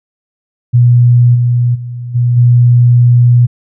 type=tone with level steps; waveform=sine; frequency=121.4 Hz; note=B2; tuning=29 cents flat; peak=-3 / -7 / -19 / -7 / -3 dBFS; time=0.73-3.47 s; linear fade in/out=20 ms; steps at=1.34 / 1.74 / 2.14 / 2.36 s; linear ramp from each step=20 ms; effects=none